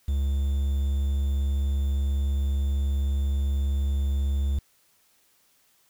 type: tone with quantisation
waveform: triangle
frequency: 69.3 Hz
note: C#2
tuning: in tune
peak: -20 dBFS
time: 0.08-4.59 s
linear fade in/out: 5 ms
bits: 8
effects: white hiss -64 dBFS RMS until 5.89 s